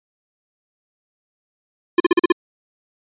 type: tone bursts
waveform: square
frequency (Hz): 349.2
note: F4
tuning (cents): 0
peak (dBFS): -10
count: 6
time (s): 1.98-2.322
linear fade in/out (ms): 5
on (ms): 22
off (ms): 42
effects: resampled to 8000 Hz